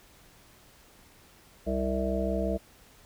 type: harmonic tone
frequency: 65.41 Hz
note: C2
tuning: in tune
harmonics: 1 / 3 / 5 / 7 / 9 / 10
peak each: -32 / -32 / -35 / -35 / -35 / -33 dBFS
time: 1.66-2.58 s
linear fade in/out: 20 ms
effects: pink hiss -57 dBFS RMS until 3.05 s